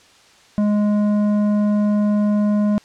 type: tone with tanh clipping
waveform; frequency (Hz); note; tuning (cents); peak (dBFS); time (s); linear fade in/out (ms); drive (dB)
sine; 208; G#3; +3; -16; 0.58-2.78; 0; 10
effects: white hiss -50 dBFS RMS until 2.84 s + low-pass 6000 Hz 12 dB/octave